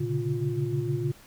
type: tone cluster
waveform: sine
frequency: 117.5 / 136.4 / 142.9 / 351.4 Hz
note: A#2 / C#3 / D3 / F4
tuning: +14 / -28 / -47 / +11 cents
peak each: -31 dBFS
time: 0-1.12 s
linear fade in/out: 10 ms
effects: pink hiss -53 dBFS RMS until 1.26 s